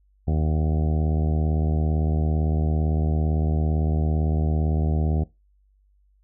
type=harmonic tone with a mistuned harmonic; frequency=77.78 Hz; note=D#2; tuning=in tune; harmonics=1 / 2 / 3 / 4 / 5 / 6 / 7 / 8 / 9 / 10; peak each=-21 / -25 / -31 / -36 / -36 / -40 / -41 / -42 / -40 / -43 dBFS; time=0.27-5.24 s; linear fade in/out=10 ms; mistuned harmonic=10; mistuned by=-25 cents; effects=noise-tail reverb RT60 0.2 s tail -19 dB re dry + added 49 Hz sine -58 dBFS peak until 6.23 s